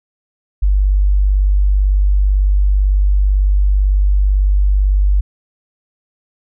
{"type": "tone", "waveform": "sine", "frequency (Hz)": 49, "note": "G1", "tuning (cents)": 0, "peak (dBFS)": -9, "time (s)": [0.62, 5.21], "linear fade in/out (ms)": 10, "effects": []}